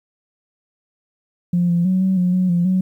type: tone with pitch steps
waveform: sine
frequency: 175.4 / 172.2 / 186.2 / 189.1 / 179.6 / 183.9 / 173.6 / 186.1 Hz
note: F3 / F3 / F#3 / F#3 / F3 / F#3 / F3 / F#3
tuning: +8 / -24 / +11 / +38 / +49 / -10 / -10 / +10 cents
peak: -13 dBFS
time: 1.53-2.81 s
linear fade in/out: 5 ms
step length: 160 ms
effects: tanh soft clip ceiling -9 dBFS + 9-bit